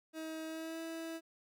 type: tone with pitch glide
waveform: 30% pulse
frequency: 318.2 to 327.1 Hz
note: D#4 to E4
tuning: +39 to -13 cents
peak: -38 dBFS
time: 0.13-1.21 s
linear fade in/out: 50 ms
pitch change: +48 cents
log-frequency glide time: 0.46-0.8 s
effects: none